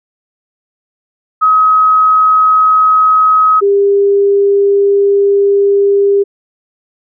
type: tone pair in turn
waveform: sine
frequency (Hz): 1271 / 400.3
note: D#6 / G4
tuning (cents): +36 / +36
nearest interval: octave + minor sixth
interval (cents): 2000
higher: first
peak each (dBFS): -5 / -6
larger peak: first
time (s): 1.41-3.61 / 3.61-6.24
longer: second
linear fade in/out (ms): 20
effects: none